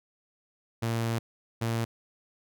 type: tone pair in turn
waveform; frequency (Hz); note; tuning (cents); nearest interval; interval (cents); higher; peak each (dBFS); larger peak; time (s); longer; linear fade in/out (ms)
sawtooth; 114.9 / 114.9; A#2 / A#2; -25 / -25; unison; 0; neither; -23; neither; 0.82-1.19 / 1.61-1.85; first; 10
effects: none